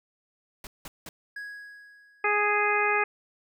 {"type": "noise bursts", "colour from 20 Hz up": "pink", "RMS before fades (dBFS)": -41, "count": 3, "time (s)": [0.64, 1.09], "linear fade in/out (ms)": 2, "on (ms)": 30, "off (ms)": 180}
{"type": "tone with exponential decay", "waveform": "triangle", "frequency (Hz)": 1661.2, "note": "G#6", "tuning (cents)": 0, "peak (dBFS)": -32, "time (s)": [1.36, 2.74], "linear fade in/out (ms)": 5, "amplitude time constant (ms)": 300}
{"type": "harmonic tone", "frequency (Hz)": 415.3, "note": "G#4", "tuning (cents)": 0, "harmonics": [1, 2, 3, 4, 5, 6], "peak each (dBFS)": [-29, -29, -29, -29, -29, -29], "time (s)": [2.24, 3.04], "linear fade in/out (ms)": 5}
{"effects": []}